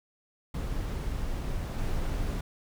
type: noise with level steps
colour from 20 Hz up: brown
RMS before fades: -32 / -30 dBFS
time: 0.54-2.41 s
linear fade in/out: 5 ms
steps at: 1.78 s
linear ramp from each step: 10 ms
effects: none